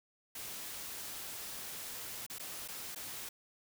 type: noise with dropouts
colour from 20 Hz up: white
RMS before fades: -44 dBFS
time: 0.35-3.29 s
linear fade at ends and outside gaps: 5 ms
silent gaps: 2.265-2.298 / 2.385-2.395 / 2.678-2.684 / 2.949-2.959 s
effects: none